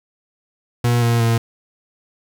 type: tone with pitch steps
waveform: 40% pulse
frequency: 120 / 117.6 / 115.24 Hz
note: B2 / A#2 / A#2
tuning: -49 / +16 / -19 cents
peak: -13 dBFS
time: 0.84-1.38 s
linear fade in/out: 5 ms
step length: 180 ms
effects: 8-bit